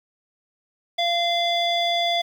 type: tone with low-pass filter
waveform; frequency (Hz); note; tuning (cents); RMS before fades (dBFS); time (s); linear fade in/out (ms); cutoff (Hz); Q
square; 689; F5; -24; -22; 0.98-2.22; 10; 3800; 6.4
effects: 8-bit